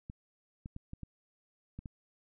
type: clicks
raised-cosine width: 5 ms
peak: -30 dBFS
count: 7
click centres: 0.099 / 0.659 / 0.764 / 0.934 / 1.033 / 1.79 / 1.858 s
effects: none